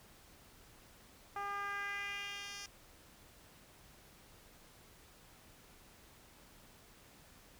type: tone with band-pass filter sweep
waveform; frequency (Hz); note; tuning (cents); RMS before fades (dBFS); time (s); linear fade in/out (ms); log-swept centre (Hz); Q
10% pulse; 402.7; G4; +47; -42; 1.36-2.66; 2; 940 to 4900; 2.2
effects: pink hiss -61 dBFS RMS until 7.59 s